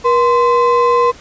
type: ring-modulated tone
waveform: triangle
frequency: 759 Hz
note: F#5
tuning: 44 cents sharp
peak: -4 dBFS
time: 0.04-1.12 s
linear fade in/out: 20 ms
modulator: 279 Hz
effects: pink hiss -39 dBFS RMS until 1.2 s + resampled to 16000 Hz